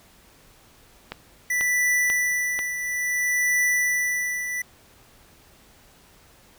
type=click train; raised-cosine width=0.3 ms; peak=-15 dBFS; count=4; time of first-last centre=1.12-2.591 s; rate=2.04 Hz
type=tone with tremolo; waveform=square; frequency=1975.5 Hz; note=B6; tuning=in tune; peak=-19 dBFS; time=1.5-4.62 s; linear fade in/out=5 ms; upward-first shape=triangle; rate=0.59 Hz; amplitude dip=65%
effects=pink hiss -54 dBFS RMS until 6.58 s